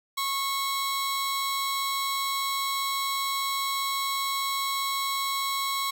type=tone pair together; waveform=sawtooth; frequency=1095 / 3936 Hz; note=C#6 / B7; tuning=-22 / -7 cents; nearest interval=octave + minor seventh; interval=2215 cents; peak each=-24 / -29 dBFS; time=0.17-5.91 s; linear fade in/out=10 ms; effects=none